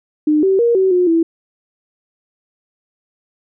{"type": "tone with pitch steps", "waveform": "sine", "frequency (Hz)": [303.2, 384.2, 470.6, 379.6, 359.7, 330.3], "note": ["D#4", "G4", "A#4", "F#4", "F#4", "E4"], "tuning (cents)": [-45, -35, 16, 44, -49, 4], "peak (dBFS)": -10, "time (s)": [0.27, 1.23], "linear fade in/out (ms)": 5, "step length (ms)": 160, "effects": []}